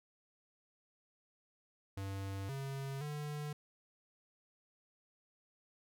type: tone with pitch steps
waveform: square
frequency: 97.7 / 136.6 / 148.5 Hz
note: G2 / C#3 / D3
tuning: -5 / -25 / +20 cents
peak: -40 dBFS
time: 1.97-3.53 s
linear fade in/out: 5 ms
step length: 520 ms
effects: none